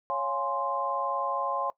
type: chord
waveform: sine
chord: Db major seventh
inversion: none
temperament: equal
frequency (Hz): 554.4 / 698.5 / 830.6 / 1046.5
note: Db5 / F5 / Ab5 / C6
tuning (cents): 0 / 0 / 0 / 0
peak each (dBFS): -33 / -36 / -34 / -30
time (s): 0.1-1.7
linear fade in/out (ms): 0
effects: noise-tail reverb RT60 0.1 s tail -19 dB re dry